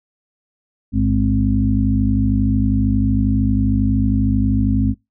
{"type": "harmonic tone with a mistuned harmonic", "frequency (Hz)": 52.8, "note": "G#1", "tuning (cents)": 29, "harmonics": [1, 2, 4, 5], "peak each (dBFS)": [-19, -19, -19, -19], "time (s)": [0.92, 4.95], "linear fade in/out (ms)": 50, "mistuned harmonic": 1, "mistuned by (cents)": 110, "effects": ["noise-tail reverb RT60 0.2 s tail -25 dB re dry"]}